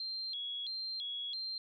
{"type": "tone with vibrato", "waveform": "sine", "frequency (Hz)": 3729, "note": "A#7", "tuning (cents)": 0, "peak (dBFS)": -37, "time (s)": [0, 1.58], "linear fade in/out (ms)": 2, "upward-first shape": "square", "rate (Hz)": 1.5, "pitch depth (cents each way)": 190, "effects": []}